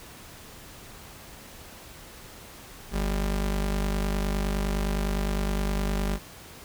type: tone pair together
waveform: sawtooth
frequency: 49.75 / 99.5 Hz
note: G1 / G2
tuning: +26 / +26 cents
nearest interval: octave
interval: 1200 cents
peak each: -21 / -26 dBFS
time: 2.91-6.19 s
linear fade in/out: 50 ms
effects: pink hiss -46 dBFS RMS until 6.64 s